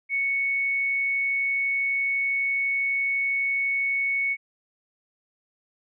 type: tone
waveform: sine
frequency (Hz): 2217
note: C#7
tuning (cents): 0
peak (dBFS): -22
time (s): 0.09-4.37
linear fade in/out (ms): 50
effects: none